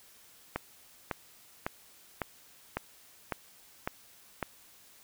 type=click train; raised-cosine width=0.5 ms; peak=-16 dBFS; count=8; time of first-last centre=0.56-4.427 s; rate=1.81 Hz; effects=white hiss -58 dBFS RMS until 5.03 s